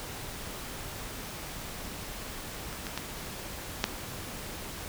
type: clicks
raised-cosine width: 0.2 ms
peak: -25 / -18 / -14 / -7 dBFS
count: 4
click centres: 2.728 / 2.868 / 2.976 / 3.841 s
effects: pink hiss -40 dBFS RMS until 4.88 s